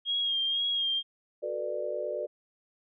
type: tone with vibrato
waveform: sine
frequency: 3247 Hz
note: G#7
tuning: 40 cents flat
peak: -26 dBFS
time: 0.05-1.03 s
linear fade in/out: 50 ms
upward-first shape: sine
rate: 2 Hz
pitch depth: 36 cents each way
type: chord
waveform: sine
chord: B minor seventh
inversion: second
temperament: just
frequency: 370.4 / 444.5 / 493.9 / 592.7 Hz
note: F#4 / A4 / B4 / D5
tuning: +2 / +18 / 0 / +16 cents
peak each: -39 / -38 / -36 / -33 dBFS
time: 1.42-2.27 s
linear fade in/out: 20 ms
effects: none